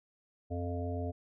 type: harmonic tone with a mistuned harmonic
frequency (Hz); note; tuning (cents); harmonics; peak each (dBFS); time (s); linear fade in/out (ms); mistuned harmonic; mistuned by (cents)
87.31; F2; 0; 1 / 3 / 5 / 7 / 8; -35 / -40 / -42 / -43 / -44; 0.5-1.12; 20; 1; +25
effects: none